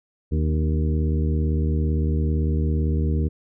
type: harmonic tone with a mistuned harmonic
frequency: 77.78 Hz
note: D#2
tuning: in tune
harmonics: 1 / 2 / 3 / 4 / 5 / 6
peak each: -20 / -26 / -30 / -32 / -34 / -36 dBFS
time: 0.31-3.29 s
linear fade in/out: 20 ms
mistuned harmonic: 4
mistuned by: -42 cents
effects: none